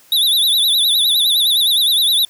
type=tone with vibrato; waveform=square; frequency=3684 Hz; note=A#7; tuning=21 cents flat; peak=-12 dBFS; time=0.12-2.25 s; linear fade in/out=2 ms; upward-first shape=sine; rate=9.7 Hz; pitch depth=130 cents each way; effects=white hiss -49 dBFS RMS until 2.29 s